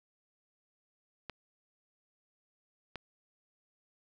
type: clicks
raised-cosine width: 0.3 ms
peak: -24 dBFS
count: 2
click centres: 1.297 / 2.957 s
effects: none